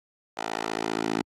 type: tone with high-pass filter sweep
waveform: 10% pulse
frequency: 55 Hz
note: A1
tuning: in tune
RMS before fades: -30 dBFS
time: 0.37-1.22 s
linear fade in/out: 5 ms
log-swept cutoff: 640 to 280 Hz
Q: 1.5
effects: low-pass 7000 Hz 12 dB/octave + AAC 48 kbps